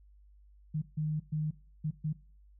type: tone bursts at uneven times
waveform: sine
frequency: 153.5 Hz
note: D#3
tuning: 23 cents flat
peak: -29 dBFS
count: 5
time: 0.74-0.82 / 0.97-1.2 / 1.32-1.51 / 1.84-1.91 / 2.04-2.13 s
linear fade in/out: 10 ms
effects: noise-tail reverb RT60 0.4 s tail -19 dB re dry + added 50 Hz sine -56 dBFS peak until 2.59 s